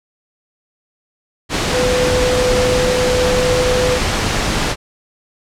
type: tone in noise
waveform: sine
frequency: 501 Hz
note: B4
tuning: 25 cents sharp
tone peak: -14 dBFS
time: 1.71-4 s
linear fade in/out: 50 ms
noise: pink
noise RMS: -17 dBFS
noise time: 1.49-4.76 s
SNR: 0 dB
effects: low-pass 7000 Hz 12 dB/octave